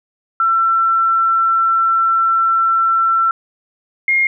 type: tone pair in turn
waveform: sine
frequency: 1345 / 2135 Hz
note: E6 / C7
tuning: +34 / +34 cents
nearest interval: minor sixth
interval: 800 cents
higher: second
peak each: -11 dBFS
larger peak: neither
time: 0.4-3.31 / 4.08-4.27 s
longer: first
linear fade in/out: 2 ms
effects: none